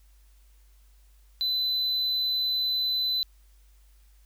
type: tone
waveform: triangle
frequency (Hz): 4015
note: B7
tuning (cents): +28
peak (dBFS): -23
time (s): 1.41-3.23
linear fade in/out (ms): 0
effects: added 50 Hz sine -54 dBFS peak until 4.25 s + white hiss -67 dBFS RMS until 4.25 s